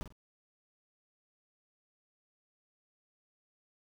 brown noise with echo, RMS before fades -37 dBFS, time 0.01-0.03 s, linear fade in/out 0 ms, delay 47 ms, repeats 2, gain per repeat -10 dB, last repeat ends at 0.124 s, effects none

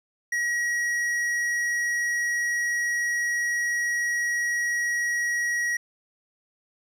sine tone with tanh clipping, 1907 Hz, A#6, 39 cents sharp, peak -25 dBFS, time 0.32-5.77 s, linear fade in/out 5 ms, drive 11 dB, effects none

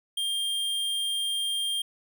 square tone, 3200 Hz, G7, 35 cents sharp, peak -27 dBFS, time 0.17-1.82 s, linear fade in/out 5 ms, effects none

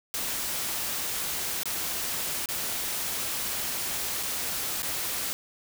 white noise with dropouts, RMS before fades -31 dBFS, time 0.14-5.33 s, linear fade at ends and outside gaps 0 ms, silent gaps 1.633-1.656 / 2.458-2.488 / 4.229-4.233 / 4.821-4.83 s, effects none

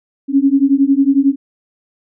sine beating tone pair, 270.1 / 281.1 Hz, C#4 / C#4, -45 / +24 cents, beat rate 11 Hz, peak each -12 dBFS, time 0.28-1.36 s, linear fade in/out 50 ms, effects none

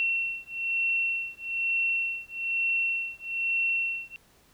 sine beating tone pair, 2715 / 2716.1 Hz, F7 / F7, -50 / -49 cents, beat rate 1.1 Hz, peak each -29 dBFS, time 0-4.16 s, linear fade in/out 0 ms, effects pink hiss -61 dBFS RMS until 4.53 s

